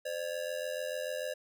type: ring-modulated tone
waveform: square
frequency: 560 Hz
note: C#5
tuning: 18 cents sharp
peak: -32 dBFS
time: 0.05-1.34 s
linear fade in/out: 10 ms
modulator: 43.4 Hz
effects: none